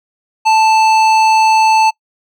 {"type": "tone with hard clipping", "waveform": "sine", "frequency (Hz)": 880, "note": "A5", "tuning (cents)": 0, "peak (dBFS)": -9, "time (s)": [0.45, 1.91], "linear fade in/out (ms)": 20, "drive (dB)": 13, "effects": ["noise-tail reverb RT60 0.1 s tail -25 dB re dry"]}